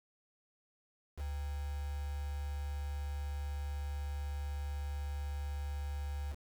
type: tone with quantisation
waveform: sine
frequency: 72 Hz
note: D2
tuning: 34 cents flat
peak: -36 dBFS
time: 1.16-6.36 s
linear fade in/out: 50 ms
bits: 8
effects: none